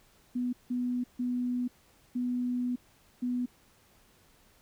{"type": "tone bursts at uneven times", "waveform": "sine", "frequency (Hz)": 246.9, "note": "B3", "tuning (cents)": 0, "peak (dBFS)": -28, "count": 5, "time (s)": [[0.35, 0.53], [0.7, 1.04], [1.19, 1.68], [2.15, 2.76], [3.22, 3.46]], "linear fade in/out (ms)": 10, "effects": ["pink hiss -63 dBFS RMS until 4.61 s"]}